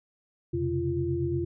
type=tone cluster; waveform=sine; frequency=85.8 / 128.8 / 137.3 / 344.3 Hz; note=F2 / C3 / C#3 / F4; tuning=-30 / -27 / -16 / -25 cents; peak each=-33 / -33 / -34 / -28 dBFS; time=0.53-1.45 s; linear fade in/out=10 ms; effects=none